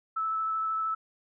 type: tone with vibrato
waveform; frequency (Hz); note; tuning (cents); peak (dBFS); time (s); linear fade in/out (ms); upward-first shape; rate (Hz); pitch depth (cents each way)
sine; 1310; E6; -11; -27; 0.16-0.95; 10; sine; 13; 10
effects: none